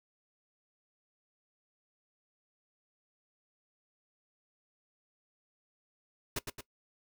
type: noise with echo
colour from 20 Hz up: pink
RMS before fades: -34 dBFS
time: 6.36-6.39 s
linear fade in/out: 5 ms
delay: 110 ms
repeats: 2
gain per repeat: -5 dB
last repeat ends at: 6.61 s
effects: noise-tail reverb RT60 0.1 s tail -19 dB re dry